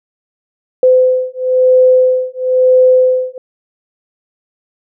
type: beating tone pair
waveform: sine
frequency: 510 / 511 Hz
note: C5 / C5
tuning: -44 / -41 cents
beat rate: 1 Hz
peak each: -10 dBFS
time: 0.83-3.38 s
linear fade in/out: 2 ms
effects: none